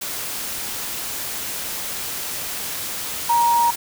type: tone in noise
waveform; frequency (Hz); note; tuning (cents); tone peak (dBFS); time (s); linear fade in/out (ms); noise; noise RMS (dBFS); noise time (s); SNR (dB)
sine; 942; A#5; +18; -14; 3.29-3.71; 10; white; -28; 0.01-3.76; +11
effects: none